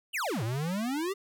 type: exponential two-way sweep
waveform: square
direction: down then up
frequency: 3174 to 106.7 to 409.1 Hz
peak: -30 dBFS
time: 0.13-1.14 s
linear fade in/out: 20 ms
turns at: 0.43 s
effects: none